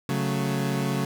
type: chord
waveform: 30% pulse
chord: F# minor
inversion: second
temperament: equal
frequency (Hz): 138.59 / 185 / 220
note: C#3 / F#3 / A3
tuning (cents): 0 / 0 / 0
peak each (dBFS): -24 / -27 / -28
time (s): 0.09-1.05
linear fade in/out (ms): 2
effects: none